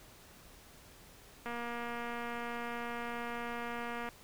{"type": "click train", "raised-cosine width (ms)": 0.5, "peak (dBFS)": -26, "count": 624, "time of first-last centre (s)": [1.46, 4.089], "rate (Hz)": 237, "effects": ["pink hiss -57 dBFS RMS until 4.23 s"]}